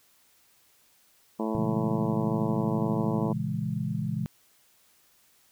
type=harmonic tone; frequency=110 Hz; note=A2; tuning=in tune; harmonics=2 / 3 / 4 / 5 / 6 / 7 / 8 / 9 / 10; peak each=-30 / -33 / -35 / -38 / -38 / -43 / -40 / -39 / -48 dBFS; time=1.39-3.33 s; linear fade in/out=10 ms
type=chord; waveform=sine; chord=A# half-diminished seventh; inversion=none; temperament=equal with one note detuned; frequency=116.54 / 138.59 / 166.06 / 207.7 Hz; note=A#2 / C#3 / E3 / G#3; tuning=0 / 0 / +13 / 0 cents; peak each=-34 / -33 / -32 / -33 dBFS; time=1.55-4.26 s; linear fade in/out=0 ms
effects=white hiss -63 dBFS RMS until 5.51 s